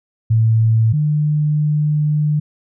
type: tone pair in turn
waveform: sine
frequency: 112.1 / 150.29 Hz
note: A2 / D3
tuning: +33 / +40 cents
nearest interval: perfect fourth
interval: 507 cents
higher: second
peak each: -10 / -13 dBFS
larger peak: first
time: 0.3-0.93 / 0.93-2.4 s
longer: second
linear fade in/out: 10 ms
effects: none